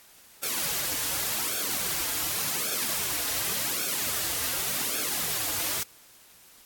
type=noise with flanger; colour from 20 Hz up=white; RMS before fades=-29 dBFS; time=0.43-5.83 s; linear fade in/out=2 ms; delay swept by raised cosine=1 to 5.3 ms; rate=0.88 Hz; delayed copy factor=-0.8; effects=white hiss -54 dBFS RMS until 6.65 s + AAC 64 kbps